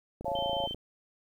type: click train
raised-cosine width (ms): 2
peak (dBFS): -27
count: 16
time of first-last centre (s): 0.21-0.746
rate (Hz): 28
type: chord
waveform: sine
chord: Db augmented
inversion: none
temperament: just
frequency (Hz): 554.4 / 693 / 866.2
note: Db5 / F5 / A5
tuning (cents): 0 / -14 / -27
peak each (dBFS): -33 / -34 / -35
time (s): 0.25-0.67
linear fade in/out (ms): 10
type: tone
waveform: sine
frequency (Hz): 3100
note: G7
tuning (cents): -20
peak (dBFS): -35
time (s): 0.35-0.74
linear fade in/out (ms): 5
effects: 10-bit